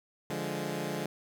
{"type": "chord", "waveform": "15% pulse", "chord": "D diminished", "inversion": "none", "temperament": "equal", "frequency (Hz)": [146.83, 174.61, 207.7], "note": ["D3", "F3", "Ab3"], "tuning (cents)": [0, 0, 0], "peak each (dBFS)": -31, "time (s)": [0.3, 1.06], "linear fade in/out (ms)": 2, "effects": []}